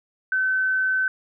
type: tone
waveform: sine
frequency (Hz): 1526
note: G6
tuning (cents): -47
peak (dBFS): -19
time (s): 0.32-1.08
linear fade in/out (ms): 2
effects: none